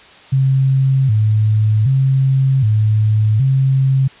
sine tone with vibrato, 120 Hz, B2, 49 cents flat, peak -10 dBFS, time 0.32-4.08 s, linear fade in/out 10 ms, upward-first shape square, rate 0.65 Hz, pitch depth 190 cents each way, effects white hiss -42 dBFS RMS until 4.2 s + resampled to 8000 Hz

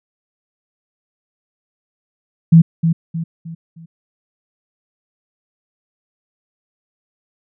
sine tone with echo, 164.81 Hz, E3, in tune, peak -3 dBFS, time 2.52-2.62 s, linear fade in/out 10 ms, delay 310 ms, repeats 4, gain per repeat -8 dB, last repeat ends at 3.86 s, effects none

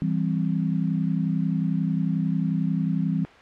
sine chord, C major, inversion first, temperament equal, 164.81 / 196 / 261.6 Hz, E3 / G3 / C4, 0 / 0 / 0 cents, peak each -24 / -26 / -29 dBFS, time 0.02-3.25 s, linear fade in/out 0 ms, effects white hiss -47 dBFS RMS until 3.41 s + low-pass 2000 Hz 12 dB/octave

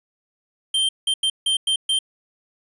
square tone bursts at uneven times, 3152 Hz, G7, 9 cents sharp, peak -18 dBFS, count 6, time 0.74-0.89 / 1.07-1.14 / 1.23-1.3 / 1.46-1.57 / 1.67-1.76 / 1.89-1.99 s, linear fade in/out 5 ms, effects resampled to 24000 Hz

